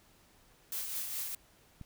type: noise with tremolo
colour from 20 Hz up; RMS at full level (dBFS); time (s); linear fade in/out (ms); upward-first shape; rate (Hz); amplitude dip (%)
blue; -36; 0.72-1.35; 2; triangle; 4.8; 45
type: click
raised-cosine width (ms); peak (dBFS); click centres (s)
5; -33; 1.813
effects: pink hiss -64 dBFS RMS until 1.85 s